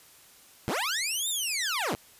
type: linear two-way sweep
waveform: 15% pulse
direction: up then down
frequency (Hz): 82.1 to 3729 to 82.1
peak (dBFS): -21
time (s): 0.68-1.95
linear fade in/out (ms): 0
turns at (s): 1.29
effects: white hiss -55 dBFS RMS until 2.19 s + resampled to 32000 Hz